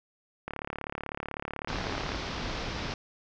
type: click train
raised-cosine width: 0.5 ms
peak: -19 dBFS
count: 61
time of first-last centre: 0.48-2.147 s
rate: 36 Hz
type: low-pass noise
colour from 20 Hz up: pink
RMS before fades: -35 dBFS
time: 1.68-2.94 s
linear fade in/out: 2 ms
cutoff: 5600 Hz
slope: 48 dB/octave
effects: none